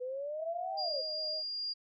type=exponential two-way sweep; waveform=sine; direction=up then down; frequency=492.4 to 800 to 498.4 Hz; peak=-35 dBFS; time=0-1.02 s; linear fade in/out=20 ms; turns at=0.79 s
type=tone with pitch glide; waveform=sine; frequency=668 to 619.7 Hz; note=E5 to D#5; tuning=+23 to -7 cents; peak=-40 dBFS; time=0.38-1.43 s; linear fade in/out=50 ms; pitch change=-130 cents; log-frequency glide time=0.7-0.79 s
type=tone with tremolo; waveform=sine; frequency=4813 Hz; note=D8; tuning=42 cents sharp; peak=-33 dBFS; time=0.77-1.74 s; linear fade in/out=20 ms; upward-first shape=triangle; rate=2.4 Hz; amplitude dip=25%
effects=MP3 64 kbps